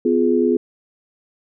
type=chord; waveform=sine; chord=F diminished; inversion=second; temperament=just; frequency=251.4 / 349.2 / 419.1 Hz; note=Cb4 / F4 / Ab4; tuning=+31 / 0 / +16 cents; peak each=-18 dBFS; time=0.05-0.57 s; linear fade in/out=5 ms; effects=none